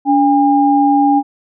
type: tone pair together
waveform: sine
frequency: 286.2 / 808.4 Hz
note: D4 / G#5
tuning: -45 / -47 cents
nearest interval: octave + tritone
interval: 1798 cents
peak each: -11 dBFS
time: 0.05-1.23 s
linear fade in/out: 50 ms
effects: none